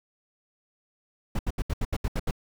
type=noise bursts; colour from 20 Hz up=brown; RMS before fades=-26 dBFS; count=9; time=1.35-2.311 s; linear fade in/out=5 ms; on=41 ms; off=74 ms; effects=none